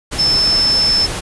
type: tone in noise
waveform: sine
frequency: 5274 Hz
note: E8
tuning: in tune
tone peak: -11 dBFS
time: 0.18-1.07 s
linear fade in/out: 20 ms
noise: pink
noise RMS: -23 dBFS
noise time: 0.11-1.21 s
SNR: +9 dB
effects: resampled to 24000 Hz